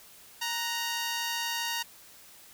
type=tone pair together; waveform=10% pulse; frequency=932.3 / 1479.9 Hz; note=A#5 / F#6; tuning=0 / 0 cents; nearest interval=minor sixth; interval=800 cents; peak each=-22 / -31 dBFS; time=0.41-1.83 s; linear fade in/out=10 ms; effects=white hiss -53 dBFS RMS until 2.53 s